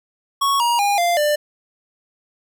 square tone with pitch steps, 1108.7 / 948.6 / 811.6 / 694.4 / 594.1 Hz, C#6 / A#5 / G#5 / F5 / D5, 0 / +30 / -40 / -10 / +20 cents, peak -16 dBFS, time 0.41-1.36 s, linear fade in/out 10 ms, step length 190 ms, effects none

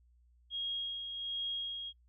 sine tone with tremolo, 3272 Hz, G#7, 26 cents flat, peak -34 dBFS, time 0.5-1.93 s, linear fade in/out 50 ms, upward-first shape sine, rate 1.3 Hz, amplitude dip 45%, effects noise-tail reverb RT60 0.1 s tail -26 dB re dry + added 60 Hz sine -63 dBFS peak until 2.08 s

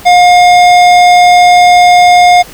sine tone with hard clipping, 713 Hz, F5, 36 cents sharp, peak -3 dBFS, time 0.05-2.43 s, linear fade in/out 20 ms, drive 15 dB, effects pink hiss -31 dBFS RMS until 2.53 s

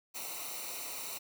white noise with comb filter, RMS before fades -41 dBFS, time 0.14-1.19 s, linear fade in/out 20 ms, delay 0.6 ms, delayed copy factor -0.75, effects none

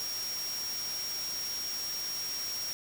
sine tone in noise, 5588 Hz, F8, in tune, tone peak -34 dBFS, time 0-2.73 s, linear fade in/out 0 ms, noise white, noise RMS -41 dBFS, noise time 0-2.73 s, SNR +4 dB, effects none

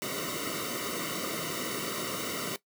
pink noise with comb filter, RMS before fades -34 dBFS, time 0.02-2.56 s, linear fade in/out 0 ms, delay 1.2 ms, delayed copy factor -1, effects noise-tail reverb RT60 0.1 s tail -17 dB re dry + high-pass 150 Hz 12 dB/octave

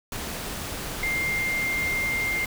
sine tone in noise, 2107 Hz, C7, 12 cents sharp, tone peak -24 dBFS, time 1.03-2.45 s, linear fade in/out 2 ms, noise pink, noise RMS -33 dBFS, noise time 0.12-2.46 s, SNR +6 dB, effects none

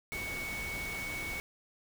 sine tone in noise, 2226 Hz, C#7, 7 cents sharp, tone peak -37 dBFS, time 0.12-1.4 s, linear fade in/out 0 ms, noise pink, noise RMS -42 dBFS, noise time 0.12-1.4 s, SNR +2 dB, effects none

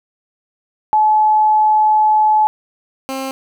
sine / 15% pulse tone pair in turn, 858 / 266.5 Hz, A5 / C4, -44 / +32 cents, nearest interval octave + minor sixth, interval 2024 cents, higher first, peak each -9 / -15 dBFS, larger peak first, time 0.93-2.47 / 3.09-3.31 s, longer first, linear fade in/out 0 ms, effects none

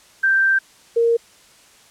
sine tone pair in turn, 1569 / 464.9 Hz, G6 / A#4, +1 / -5 cents, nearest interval octave + major sixth, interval 2106 cents, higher first, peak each -13 dBFS, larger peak neither, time 0.23-0.59 / 0.96-1.17 s, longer first, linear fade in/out 10 ms, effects white hiss -50 dBFS RMS until 1.9 s + low-pass 9000 Hz 12 dB/octave

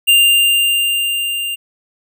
square tone with level ramp, 2794 Hz, F7, in tune, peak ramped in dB -7 to -20 dBFS, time 0.07-1.56 s, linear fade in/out 20 ms, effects none

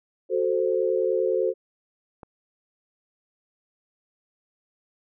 sine chord, F# diminished, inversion none, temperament equal, 370 / 440 / 523.3 Hz, F#4 / A4 / C5, 0 / 0 / 0 cents, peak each -25 dBFS, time 0.29-1.54 s, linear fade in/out 50 ms
click, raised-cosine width 1 ms, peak -27 dBFS, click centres 2.232 s
effects none

